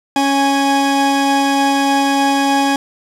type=tone pair together; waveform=40% pulse; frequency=277.2 / 828.3 Hz; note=C#4 / G#5; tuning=0 / -5 cents; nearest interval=octave + perfect fifth; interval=1895 cents; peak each=-14 dBFS; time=0.16-2.76 s; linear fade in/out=2 ms; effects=low-pass 9000 Hz 12 dB/octave + 7-bit